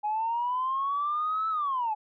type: linear two-way sweep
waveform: sine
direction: up then down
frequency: 830.6 to 1318.5 to 830.6 Hz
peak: -25 dBFS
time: 0.03-1.95 s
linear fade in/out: 20 ms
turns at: 1.49 s
effects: tanh soft clip ceiling -21 dBFS